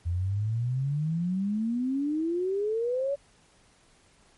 sine exponential sweep, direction up, 83.5 to 574 Hz, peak -25 dBFS, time 0.05-3.16 s, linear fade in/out 20 ms, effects pink hiss -61 dBFS RMS until 4.37 s + MP3 48 kbps

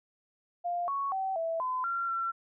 sine tone with pitch steps, 700 / 1110 / 767 / 658 / 1018 / 1374 / 1355 Hz, F5 / C#6 / G5 / E5 / C6 / F6 / E6, +4 / +2 / -38 / -3 / -48 / -29 / +47 cents, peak -29 dBFS, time 0.64-2.32 s, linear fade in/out 20 ms, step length 240 ms, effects none

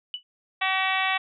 sine tone with exponential decay, 2964 Hz, F#7, 2 cents sharp, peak -25 dBFS, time 0.14-0.23 s, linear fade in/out 1 ms, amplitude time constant 19 ms
harmonic tone, 380 Hz, F#4, 46 cents sharp, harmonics 2 / 3 / 4 / 5 / 6 / 7 / 8 / 9 / 10, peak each -28 / -30 / -35 / -28 / -30 / -30 / -37 / -33 / -39 dBFS, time 0.61-1.18 s, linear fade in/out 10 ms
effects none

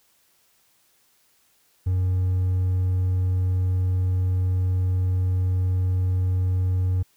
triangle tone with hard clipping, 92.1 Hz, F#2, 7 cents flat, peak -20 dBFS, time 1.86-7.03 s, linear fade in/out 10 ms, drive 5 dB, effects white hiss -63 dBFS RMS until 7.16 s

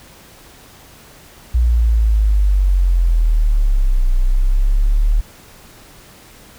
sine linear two-way sweep, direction down then up, 60.3 to 30.27 to 38.16 Hz, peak -10 dBFS, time 1.54-5.21 s, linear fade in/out 10 ms, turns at 4.09 s, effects pink hiss -43 dBFS RMS until 6.58 s

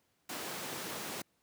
pink high-pass noise, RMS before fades -41 dBFS, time 0.29-1.22 s, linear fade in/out 5 ms, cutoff 190 Hz, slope 12 dB/octave, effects pink hiss -75 dBFS RMS until 1.42 s + high-pass 100 Hz 12 dB/octave

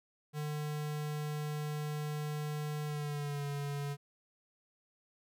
square tone with pitch glide, 150 to 142.81 Hz, D3 to D3, +37 to -48 cents, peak -36 dBFS, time 0.33-3.97 s, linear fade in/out 50 ms, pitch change -85 cents, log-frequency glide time 2.85-3.45 s, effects none

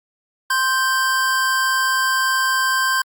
square tone pair together, 1046.5 / 1568 Hz, C6 / G6, 0 / 0 cents, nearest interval perfect fifth, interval 700 cents, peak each -21 / -19 dBFS, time 0.5-3.02 s, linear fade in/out 5 ms, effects Opus 48 kbps

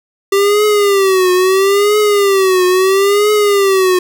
square tone with vibrato, 392 Hz, G4, in tune, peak -9 dBFS, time 0.32-3.99 s, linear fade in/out 5 ms, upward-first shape triangle, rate 0.75 Hz, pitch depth 140 cents each way, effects none

